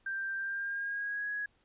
sine tone with pitch glide, 1577 to 1667.9 Hz, G6 to G#6, +10 to +7 cents, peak -33 dBFS, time 0.06-1.46 s, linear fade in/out 5 ms, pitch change +97 cents, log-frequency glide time 0.38-1.3 s, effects pink hiss -71 dBFS RMS until 1.64 s + resampled to 8000 Hz

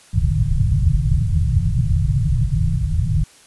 white low-pass noise, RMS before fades -17 dBFS, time 0.13-3.24 s, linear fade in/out 5 ms, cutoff 160 Hz, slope 96 dB/octave, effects white hiss -48 dBFS RMS until 3.46 s + resampled to 24000 Hz

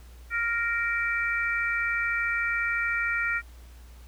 harmonic tone, 466.2 Hz, A#4, in tune, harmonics 3 / 4 / 5, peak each -28 / -29 / -30 dBFS, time 0.3-3.42 s, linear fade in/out 50 ms, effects added 60 Hz sine -45 dBFS peak until 4.07 s + pink hiss -57 dBFS RMS until 4.07 s

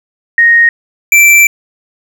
sine / square tone pair in turn, 1864.7 / 2339 Hz, A#6 / D7, 0 / -8 cents, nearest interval major third, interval 392 cents, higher second, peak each -3 dBFS, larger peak neither, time 0.38-0.69 / 1.12-1.47 s, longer second, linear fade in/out 2 ms, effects 7-bit

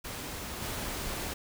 pink noise with level steps, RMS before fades -39 / -36 dBFS, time 0.04-1.34 s, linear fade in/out 10 ms, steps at 0.61 s, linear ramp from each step 20 ms, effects none

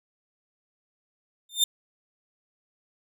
sawtooth tone with exponential growth, 3607 Hz, A7, 42 cents sharp, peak -12 dBFS, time 1.49-1.64 s, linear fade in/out 5 ms, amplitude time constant 31 ms, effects none

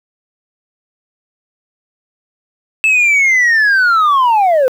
sine linear sweep, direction down, 2637 to 491.5 Hz, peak -5 dBFS, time 2.84-4.68 s, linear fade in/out 0 ms, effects tanh soft clip ceiling -7 dBFS + 7-bit

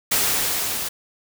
white noise with level ramp, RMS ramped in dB -19 to -27 dBFS, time 0.11-0.89 s, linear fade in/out 10 ms, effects none

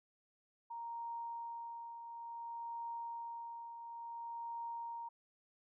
sine tone with tremolo, 932.3 Hz, A#5, in tune, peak -40 dBFS, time 0.7-5.09 s, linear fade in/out 10 ms, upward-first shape triangle, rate 0.57 Hz, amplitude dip 55%, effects none

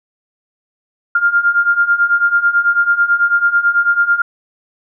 sine beating tone pair, 1396.9 / 1406 Hz, F6 / F6, 0 / +11 cents, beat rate 9.1 Hz, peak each -15 / -12 dBFS, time 1.15-4.22 s, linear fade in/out 5 ms, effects none

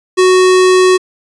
square tone, 370 Hz, F#4, in tune, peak -6 dBFS, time 0.17-0.98 s, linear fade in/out 20 ms, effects resampled to 22050 Hz

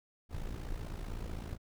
brown noise with amplitude modulation, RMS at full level -37 dBFS, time 0.29-1.58 s, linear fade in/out 50 ms, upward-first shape sine, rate 55.8 Hz, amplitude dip 70%, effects none

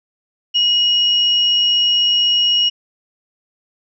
sine tone pair together, 2898 / 5542 Hz, F#7 / F8, -37 / -14 cents, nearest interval major seventh, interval 1123 cents, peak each -12 / -23 dBFS, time 0.54-2.7 s, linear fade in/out 20 ms, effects none

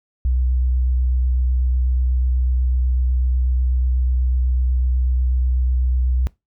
sine tone with vibrato, 62.9 Hz, B1, 32 cents sharp, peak -14 dBFS, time 0.25-6.27 s, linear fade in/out 0 ms, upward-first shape triangle, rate 8.1 Hz, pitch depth 19 cents each way, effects noise-tail reverb RT60 0.2 s tail -22 dB re dry + tanh soft clip ceiling -11 dBFS

